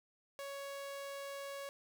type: tone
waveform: sawtooth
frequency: 557 Hz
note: C#5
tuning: 8 cents sharp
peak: -39 dBFS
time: 0.39-1.69 s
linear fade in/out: 0 ms
effects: 13-bit